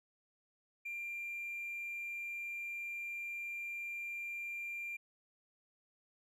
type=tone with hard clipping; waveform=triangle; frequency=2381 Hz; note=D7; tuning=23 cents sharp; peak=-40 dBFS; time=0.85-4.97 s; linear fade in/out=10 ms; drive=4 dB; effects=none